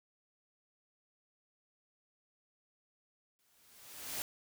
white noise with exponential growth, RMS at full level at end -37 dBFS, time 3.39-4.22 s, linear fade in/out 0 ms, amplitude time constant 180 ms, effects none

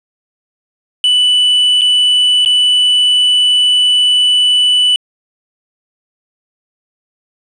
triangle tone with dropouts, 2977 Hz, F#7, 10 cents sharp, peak -6 dBFS, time 1.04-4.96 s, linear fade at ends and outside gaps 1 ms, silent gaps 1.811-1.817 / 2.449-2.459 s, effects resampled to 22050 Hz + 7-bit

